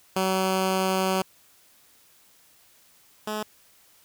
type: tone pair in turn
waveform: 10% pulse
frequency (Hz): 188.9 / 213.3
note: F#3 / G#3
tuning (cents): +36 / +46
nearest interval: major second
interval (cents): 210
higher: second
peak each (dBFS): -14 / -20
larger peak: first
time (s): 0.16-1.22 / 3.27-3.43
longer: first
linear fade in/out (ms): 5
effects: white hiss -58 dBFS RMS until 4.04 s